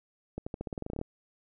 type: accelerating click train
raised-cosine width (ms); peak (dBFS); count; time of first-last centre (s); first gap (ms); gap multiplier
2; -22; 14; 0.38-1.014; 85; 0.9
effects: none